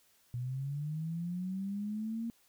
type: linear sweep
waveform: sine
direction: up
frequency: 120 to 233.1 Hz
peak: -34 dBFS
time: 0.34-2.3 s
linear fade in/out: 0 ms
effects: white hiss -68 dBFS RMS until 2.48 s